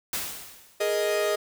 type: noise with exponential decay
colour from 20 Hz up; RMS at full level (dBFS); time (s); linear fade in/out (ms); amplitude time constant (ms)
white; -28; 0.13-0.96; 2; 180
type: chord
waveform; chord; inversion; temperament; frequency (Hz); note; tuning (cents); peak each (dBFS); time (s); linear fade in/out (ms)
45% pulse; Ab suspended second; none; equal; 415.3 / 466.2 / 622.3; Ab4 / Bb4 / Eb5; 0 / 0 / 0; -27 / -32 / -26; 0.8-1.36; 10
effects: none